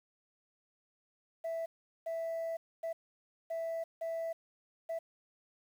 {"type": "tone bursts at uneven times", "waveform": "sine", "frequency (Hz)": 659.3, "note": "E5", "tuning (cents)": 0, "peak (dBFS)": -32, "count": 6, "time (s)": [[1.44, 1.66], [2.06, 2.57], [2.83, 2.93], [3.5, 3.84], [4.01, 4.33], [4.89, 4.99]], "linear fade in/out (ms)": 10, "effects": ["tanh soft clip ceiling -33 dBFS", "10-bit"]}